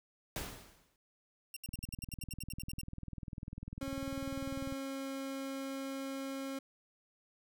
pink noise with exponential decay, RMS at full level -38 dBFS, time 0.36-0.96 s, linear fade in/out 1 ms, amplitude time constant 130 ms
10% pulse tone bursts, 2759 Hz, F7, 22 cents flat, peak -33 dBFS, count 14, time 1.54-2.813 s, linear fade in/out 2 ms, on 25 ms, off 71 ms
click train, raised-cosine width 5 ms, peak -31 dBFS, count 62, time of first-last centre 1.69-4.725 s, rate 20.1 Hz
30% pulse tone with pitch glide, 272.4 to 270.7 Hz, C#4 to C#4, -30 to -41 cents, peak -36 dBFS, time 3.81-6.59 s, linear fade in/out 5 ms, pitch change -11 cents, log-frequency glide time 4.18-5.13 s
effects none

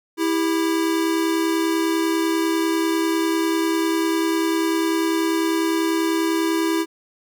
square tone pair together, 328.3 / 398.4 Hz, E4 / G4, -7 / +28 cents, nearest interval minor third, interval 335 cents, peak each -20 / -26 dBFS, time 0.17-6.86 s, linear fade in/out 50 ms, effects none

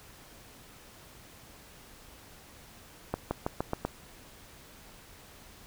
accelerating click train, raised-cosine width 1 ms, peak -15 dBFS, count 6, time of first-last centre 3.14-3.85 s, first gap 170 ms, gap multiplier 0.91, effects pink hiss -53 dBFS RMS until 5.66 s

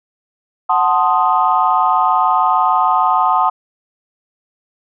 sine chord, F# diminished seventh, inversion none, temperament equal, 740 / 880 / 1046.5 / 1244.5 Hz, F#5 / A5 / C6 / Eb6, 0 / 0 / 0 / 0 cents, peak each -16 dBFS, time 0.69-3.5 s, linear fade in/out 10 ms, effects tanh soft clip ceiling 0 dBFS

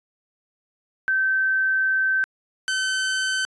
sine / sawtooth tone pair in turn, 1546 / 1531.8 Hz, G6 / G6, -24 / -40 cents, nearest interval unison, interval 16 cents, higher first, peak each -18 dBFS, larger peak neither, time 1.08-2.24 / 2.68-3.45 s, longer first, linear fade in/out 0 ms, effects resampled to 22050 Hz

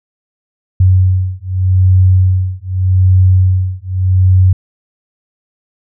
sine beating tone pair, 92.5 / 93.33 Hz, F#2 / F#2, 0 / +15 cents, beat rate 0.83 Hz, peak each -10 dBFS, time 0.8-4.53 s, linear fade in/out 5 ms, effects none

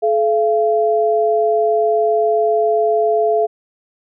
sine tone pair together, 430 / 682.6 Hz, A4 / F5, -40 / -40 cents, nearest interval minor sixth, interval 800 cents, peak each -15 dBFS, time 0.02-3.47 s, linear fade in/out 20 ms, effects none

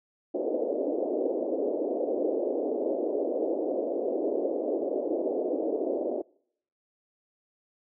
white band-pass noise, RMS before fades -29 dBFS, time 0.34-6.22 s, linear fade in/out 10 ms, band 280 to 600 Hz, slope 48 dB/octave, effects noise-tail reverb RT60 0.7 s tail -26 dB re dry

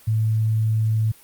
sine tone, 110 Hz, A2, in tune, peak -17 dBFS, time 0.07-1.12 s, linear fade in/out 10 ms, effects white hiss -50 dBFS RMS until 1.23 s + Opus 32 kbps

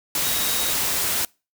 sine tone in noise, 3784 Hz, A#7, 25 cents sharp, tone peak -31 dBFS, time 0.24-0.73 s, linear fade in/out 2 ms, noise white, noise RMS -23 dBFS, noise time 0.15-1.25 s, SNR -11 dB, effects noise-tail reverb RT60 0.3 s tail -26 dB re dry

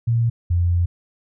sine tone pair in turn, 116.54 / 87.06 Hz, A#2 / F2, 0 / -5 cents, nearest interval perfect fourth, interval 505 cents, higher first, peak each -15 dBFS, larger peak neither, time 0.07-0.3 / 0.5-0.86 s, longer second, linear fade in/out 10 ms, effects none

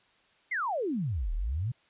sine exponential two-way sweep, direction down then up, 2200 to 35.88 to 130.9 Hz, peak -28 dBFS, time 0.51-1.72 s, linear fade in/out 10 ms, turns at 1.33 s, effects white hiss -65 dBFS RMS until 1.89 s + resampled to 8000 Hz

